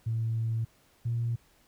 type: tone pair in turn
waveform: sine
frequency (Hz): 113.3 / 117.23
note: A#2 / A#2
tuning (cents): -49 / +10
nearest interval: minor second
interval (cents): 59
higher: second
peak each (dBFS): -26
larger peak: neither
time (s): 0.06-0.65 / 1.05-1.36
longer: first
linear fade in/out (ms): 10
effects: tanh soft clip ceiling -22 dBFS + pink hiss -64 dBFS RMS until 1.67 s